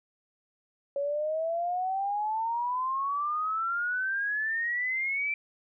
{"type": "exponential sweep", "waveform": "sine", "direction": "up", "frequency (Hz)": [556, 2349], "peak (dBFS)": -27, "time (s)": [0.96, 5.34], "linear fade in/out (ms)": 2, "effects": []}